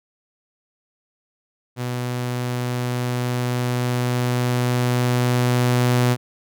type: tone with level ramp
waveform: sawtooth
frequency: 123.47 Hz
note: B2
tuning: in tune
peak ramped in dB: -20 to -11 dBFS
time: 1.76-6.17 s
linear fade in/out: 50 ms
effects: none